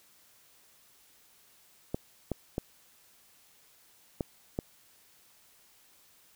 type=clicks; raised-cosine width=2 ms; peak=-17 dBFS; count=5; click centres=1.945 / 2.317 / 2.581 / 4.208 / 4.589 s; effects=white hiss -62 dBFS RMS until 6.35 s